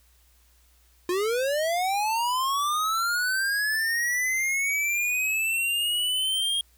square linear sweep, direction up, 346.1 to 3257 Hz, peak -24 dBFS, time 1.09-6.61 s, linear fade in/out 2 ms, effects added 60 Hz sine -59 dBFS peak until 6.77 s + white hiss -63 dBFS RMS until 6.77 s

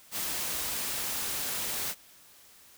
white noise, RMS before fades -33 dBFS, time 0.11-1.95 s, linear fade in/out 50 ms, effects white hiss -56 dBFS RMS until 2.77 s

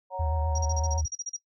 sine chord, F# major, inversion second, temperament equal, 554.4 / 740 / 932.3 Hz, C#5 / F#5 / A#5, 0 / 0 / 0 cents, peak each -35 / -37 / -34 dBFS, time 0.1-1.02 s, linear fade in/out 50 ms
sine tone with vibrato, 77.78 Hz, D#2, in tune, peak -25 dBFS, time 0.19-1.06 s, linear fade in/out 10 ms, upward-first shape sine, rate 7.9 Hz, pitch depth 84 cents each way
sine tone bursts, 5710 Hz, F8, 37 cents sharp, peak -31 dBFS, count 12, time 0.55-1.365 s, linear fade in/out 5 ms, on 34 ms, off 37 ms
effects noise-tail reverb RT60 0.1 s tail -17 dB re dry + tanh soft clip ceiling -14 dBFS

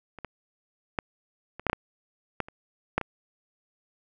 clicks, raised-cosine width 0.5 ms, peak -27 / -20 / -11 / -24 / -11 / -7 / -10 / -12 / -28 / -8 / -17 dBFS, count 11, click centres 0.187 / 0.247 / 0.988 / 1.596 / 1.667 / 1.698 / 1.731 / 2.403 / 2.485 / 2.98 / 3.013 s, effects none

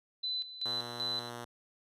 sine tone with tremolo, 4012 Hz, B7, 26 cents sharp, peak -32 dBFS, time 0.23-1.3 s, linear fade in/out 10 ms, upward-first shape square, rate 2.6 Hz, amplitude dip 75%
5% pulse tone, 120 Hz, B2, 49 cents flat, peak -30 dBFS, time 0.65-1.45 s, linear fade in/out 10 ms
effects resampled to 32000 Hz

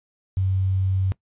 sine tone with quantisation, 94.9 Hz, F#2, 44 cents sharp, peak -19 dBFS, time 0.37-1.12 s, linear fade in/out 0 ms, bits 8, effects noise-tail reverb RT60 0.1 s tail -20 dB re dry + resampled to 8000 Hz

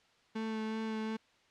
35% pulse tone with vibrato, 220 Hz, A3, in tune, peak -33 dBFS, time 0.35-1.17 s, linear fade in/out 10 ms, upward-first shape sine, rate 2.7 Hz, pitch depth 13 cents each way, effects white hiss -67 dBFS RMS until 1.5 s + low-pass 4000 Hz 12 dB/octave

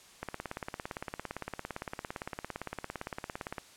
click train, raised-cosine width 0.5 ms, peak -21 dBFS, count 60, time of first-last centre 0.23-3.582 s, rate 17.6 Hz, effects white hiss -56 dBFS RMS until 3.76 s + low-pass 9000 Hz 12 dB/octave

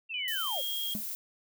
sine linear sweep, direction down, 2758 to 468.8 Hz, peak -35 dBFS, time 0.09-0.62 s, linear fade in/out 20 ms
sine tone with pitch glide, 2984 to 3254 Hz, F#7 to G#7, +14 to -36 cents, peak -33 dBFS, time 0.14-0.94 s, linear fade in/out 2 ms, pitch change +150 cents, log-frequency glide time 0.28-0.6 s
violet noise, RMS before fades -37 dBFS, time 0.28-1.15 s, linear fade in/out 0 ms
triangle tone with exponential decay, 211.5 Hz, G#3, 32 cents sharp, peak -28 dBFS, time 0.95-1.06 s, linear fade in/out 0 ms, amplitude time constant 23 ms
effects none

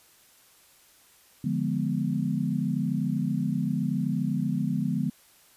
sine chord, D diminished seventh, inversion none, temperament equal, 146.83 / 174.61 / 207.7 / 246.9 Hz, D3 / F3 / Ab3 / Cb4, 0 / 0 / 0 / 0 cents, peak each -30 dBFS, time 1.44-5.1 s, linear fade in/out 5 ms, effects white hiss -58 dBFS RMS until 5.56 s + resampled to 32000 Hz

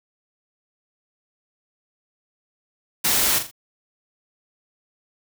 white noise with echo, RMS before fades -20 dBFS, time 3.04-3.39 s, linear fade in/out 10 ms, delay 41 ms, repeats 3, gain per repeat -8 dB, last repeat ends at 3.513 s, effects none

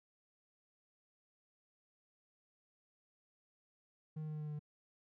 triangle tone with pitch steps, 155.56 / 154.49 / 153.42 / 152.36 / 151.31 / 150.26 / 149.22 Hz, D#3 / D#3 / D#3 / D#3 / D#3 / D3 / D3, 0 / -12 / -24 / -36 / -48 / +40 / +28 cents, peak -38 dBFS, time 4.16-4.594 s, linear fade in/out 10 ms, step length 62 ms, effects none

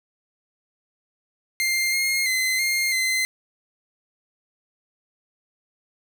sawtooth tone with pitch steps, 2104 / 2138 / 2051 / 2121 / 2057 Hz, C7 / C7 / C7 / C7 / C7, +9 / +37 / -35 / +23 / -30 cents, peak -17 dBFS, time 1.6-3.25 s, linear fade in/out 0 ms, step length 330 ms, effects none

